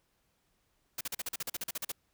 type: noise bursts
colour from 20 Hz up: white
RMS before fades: -36 dBFS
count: 14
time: 0.98-1.919 s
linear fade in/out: 5 ms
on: 29 ms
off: 41 ms
effects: pink hiss -75 dBFS RMS until 2.13 s